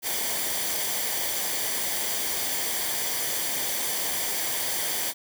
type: noise with comb filter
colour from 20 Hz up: white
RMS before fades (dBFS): -28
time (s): 0.02-5.14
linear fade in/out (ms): 50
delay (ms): 0.75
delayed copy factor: -0.55
effects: none